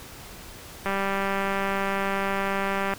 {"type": "click train", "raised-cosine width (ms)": 0.5, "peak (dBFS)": -12, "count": 408, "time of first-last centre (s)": [0.86, 2.937], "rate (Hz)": 196, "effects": ["pink hiss -43 dBFS RMS until 2.98 s"]}